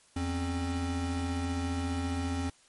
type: tone pair together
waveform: square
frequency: 84.64 / 268.7 Hz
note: E2 / C4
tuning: +46 / +46 cents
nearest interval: octave + minor sixth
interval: 2000 cents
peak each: -33 / -34 dBFS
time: 0.16-2.5 s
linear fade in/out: 5 ms
effects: white hiss -62 dBFS RMS until 2.68 s + MP3 48 kbps